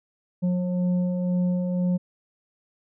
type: tone with frequency modulation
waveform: sine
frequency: 180 Hz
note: F#3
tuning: 47 cents flat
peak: -21 dBFS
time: 0.42-1.98 s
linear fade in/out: 20 ms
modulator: 358 Hz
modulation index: 0.51
effects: none